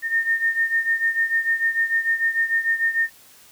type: beating tone pair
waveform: sine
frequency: 1823 / 1829.7 Hz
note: A#6 / A#6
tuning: -39 / -33 cents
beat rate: 6.7 Hz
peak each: -20 / -24 dBFS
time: 0.02-3.1 s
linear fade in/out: 50 ms
effects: white hiss -50 dBFS RMS until 3.51 s